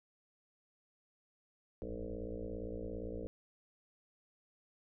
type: tone with frequency modulation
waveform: sine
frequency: 253.9 Hz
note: B3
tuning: 48 cents sharp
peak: -39 dBFS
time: 1.82-3.27 s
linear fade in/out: 0 ms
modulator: 57.5 Hz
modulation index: 5
effects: none